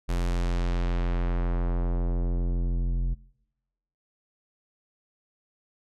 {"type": "tone with low-pass filter sweep", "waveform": "square", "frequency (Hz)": 43.65, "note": "F1", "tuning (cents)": 0, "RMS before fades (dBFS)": -26, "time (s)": [0.08, 3.15], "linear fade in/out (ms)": 20, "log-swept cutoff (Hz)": [12000, 150], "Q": 0.74, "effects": ["noise-tail reverb RT60 0.9 s tail -23 dB re dry"]}